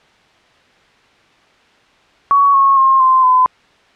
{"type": "tone with pitch steps", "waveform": "sine", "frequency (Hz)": [1122, 1094.5, 1067.6, 1041.4, 1015.9], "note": ["C#6", "C#6", "C6", "C6", "B5"], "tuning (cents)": [21, -22, 35, -8, 49], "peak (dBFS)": -7, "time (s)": [2.31, 3.46], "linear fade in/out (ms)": 0, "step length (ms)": 230, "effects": ["white hiss -50 dBFS RMS until 3.95 s", "low-pass 3000 Hz 12 dB/octave"]}